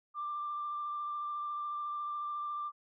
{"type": "tone with vibrato", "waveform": "sine", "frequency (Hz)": 1183, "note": "D6", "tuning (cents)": 12, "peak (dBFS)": -34, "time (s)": [0.14, 2.72], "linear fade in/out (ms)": 50, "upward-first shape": "triangle", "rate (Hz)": 14, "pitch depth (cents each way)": 17, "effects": ["tanh soft clip ceiling -30 dBFS"]}